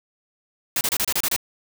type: noise bursts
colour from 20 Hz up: white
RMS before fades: -22 dBFS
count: 8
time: 0.76-1.363 s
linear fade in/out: 2 ms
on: 50 ms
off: 29 ms
effects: none